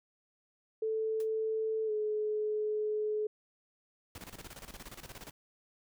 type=tone with pitch glide; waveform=sine; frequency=440 to 426 Hz; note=A4 to G#4; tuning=0 to +44 cents; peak=-30 dBFS; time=0.82-3.27 s; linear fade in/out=5 ms; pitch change=-56 cents; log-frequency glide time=1.86-1.91 s
type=noise with exponential decay; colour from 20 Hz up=white; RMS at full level=-49 dBFS; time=1.2-1.29 s; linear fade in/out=1 ms; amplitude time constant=18 ms
type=noise with tremolo; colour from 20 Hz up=pink; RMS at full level=-46 dBFS; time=4.15-5.31 s; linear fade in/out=2 ms; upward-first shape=square; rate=17 Hz; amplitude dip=75%
effects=none